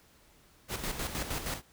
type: noise with tremolo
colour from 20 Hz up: pink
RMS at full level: -34 dBFS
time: 0.68-1.62 s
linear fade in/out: 50 ms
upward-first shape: square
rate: 6.4 Hz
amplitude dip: 55%
effects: pink hiss -62 dBFS RMS until 1.72 s